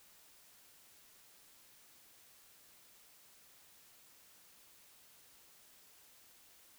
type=silence; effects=white hiss -63 dBFS RMS until 6.78 s